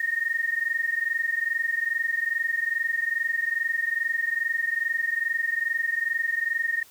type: tone pair together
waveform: sine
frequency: 1833 / 1855.4 Hz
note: A#6 / A#6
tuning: -30 / -9 cents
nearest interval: unison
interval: 21 cents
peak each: -27 / -26 dBFS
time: 0-6.83 s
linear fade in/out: 5 ms
effects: white hiss -53 dBFS RMS until 6.9 s